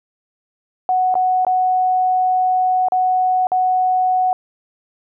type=tone with dropouts; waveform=sine; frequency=740 Hz; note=F#5; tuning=in tune; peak=-13 dBFS; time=0.89-4.33 s; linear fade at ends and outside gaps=1 ms; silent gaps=1.142-1.153 / 1.449-1.467 / 2.885-2.921 / 3.47-3.518 s; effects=none